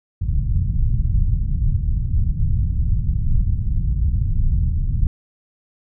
pink low-pass noise, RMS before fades -18 dBFS, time 0.21-5.07 s, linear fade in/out 2 ms, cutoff 130 Hz, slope 24 dB/octave, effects none

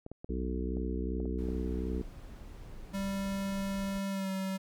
clicks, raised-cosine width 2 ms, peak -29 dBFS, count 7, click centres 0.064 / 0.116 / 0.245 / 0.77 / 1.202 / 1.256 / 1.487 s
harmonic tone, 62.7 Hz, B1, 27 cents sharp, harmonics 1 / 3 / 4 / 5 / 6 / 7, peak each -34 / -39 / -40 / -41 / -42 / -42 dBFS, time 0.29-2.02 s, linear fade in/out 5 ms
brown noise, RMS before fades -46 dBFS, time 1.38-3.99 s, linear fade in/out 10 ms
square tone with pitch glide, 196 to 191.19 Hz, G3 to G3, 0 to -43 cents, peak -33 dBFS, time 2.93-4.58 s, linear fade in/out 20 ms, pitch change -43 cents, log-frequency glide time 4.1-4.3 s
effects none

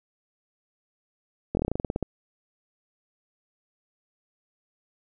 slowing click train, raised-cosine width 2 ms, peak -13 dBFS, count 13, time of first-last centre 1.55-2.027 s, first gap 21 ms, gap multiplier 1.11, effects none

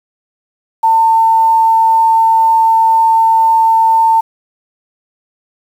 sine tone with quantisation, 899 Hz, A5, 37 cents sharp, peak -6 dBFS, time 0.83-4.21 s, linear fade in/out 10 ms, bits 6, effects none

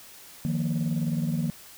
sine chord, Eb suspended second, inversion none, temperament equal, 155.56 / 174.61 / 233.1 Hz, Eb3 / F3 / Bb3, 0 / 0 / 0 cents, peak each -26 / -28 / -28 dBFS, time 0.45-1.5 s, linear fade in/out 0 ms, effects tanh soft clip ceiling -20 dBFS + white hiss -48 dBFS RMS until 1.77 s

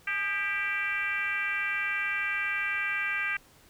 sine tone with frequency modulation, 1967 Hz, B6, 7 cents flat, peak -27 dBFS, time 0.07-3.37 s, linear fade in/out 5 ms, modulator 374 Hz, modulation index 1.6, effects pink hiss -58 dBFS RMS until 3.69 s

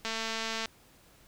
click train, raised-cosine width 0.2 ms, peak -17 dBFS, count 137, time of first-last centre 0.05-0.657 s, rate 224 Hz, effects pink hiss -60 dBFS RMS until 1.27 s

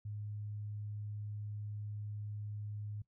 sine tone, 104.5 Hz, G#2, 11 cents sharp, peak -40 dBFS, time 0.05-3.02 s, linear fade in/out 5 ms, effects noise-tail reverb RT60 0.1 s tail -19 dB re dry

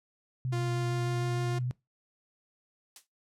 sine tone with vibrato, 126 Hz, B2, 35 cents sharp, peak -29 dBFS, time 0.45-1.71 s, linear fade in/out 0 ms, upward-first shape square, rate 6.5 Hz, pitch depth 30 cents each way
sawtooth tone with pitch glide, 349.2 to 352.6 Hz, F4 to F4, 0 to +17 cents, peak -30 dBFS, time 0.52-1.59 s, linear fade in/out 10 ms, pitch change +17 cents, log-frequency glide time 0.81-1.36 s
blue noise with exponential decay, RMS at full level -39 dBFS, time 2.96-3.07 s, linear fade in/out 2 ms, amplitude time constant 22 ms
effects noise-tail reverb RT60 0.2 s tail -21 dB re dry + low-pass 9000 Hz 12 dB/octave

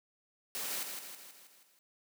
white noise with echo, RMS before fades -38 dBFS, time 0.55-0.83 s, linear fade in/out 0 ms, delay 160 ms, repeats 6, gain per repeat -5 dB, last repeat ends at 1.79 s, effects high-pass 200 Hz 12 dB/octave

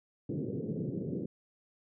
pink band-pass noise, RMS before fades -36 dBFS, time 0.29-1.26 s, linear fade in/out 5 ms, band 110 to 470 Hz, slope 48 dB/octave, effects none

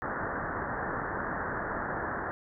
white low-pass noise, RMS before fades -34 dBFS, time 0.02-2.31 s, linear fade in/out 0 ms, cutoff 1800 Hz, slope 96 dB/octave, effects none

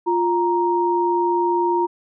sine tone pair together, 350 / 935.2 Hz, F4 / A#5, +4 / +5 cents, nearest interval octave + perfect fourth, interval 1701 cents, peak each -19 / -19 dBFS, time 0.06-1.87 s, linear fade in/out 20 ms, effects none

